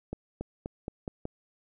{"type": "accelerating click train", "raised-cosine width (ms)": 2, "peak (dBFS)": -21, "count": 6, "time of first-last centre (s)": [0.13, 1.254], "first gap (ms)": 280, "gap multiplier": 0.89, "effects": []}